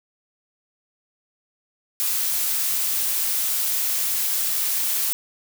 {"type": "noise", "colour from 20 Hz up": "blue", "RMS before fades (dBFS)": -23, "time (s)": [2, 5.13], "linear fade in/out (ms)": 0, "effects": []}